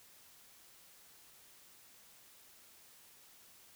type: silence
effects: white hiss -61 dBFS RMS until 3.75 s